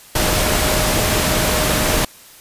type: tone in noise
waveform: sine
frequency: 616 Hz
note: D#5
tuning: 17 cents flat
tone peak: -25 dBFS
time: 0.15-2.05 s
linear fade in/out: 5 ms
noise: pink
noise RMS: -17 dBFS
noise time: 0.15-2.05 s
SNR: -11 dB
effects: white hiss -43 dBFS RMS until 2.4 s + resampled to 32000 Hz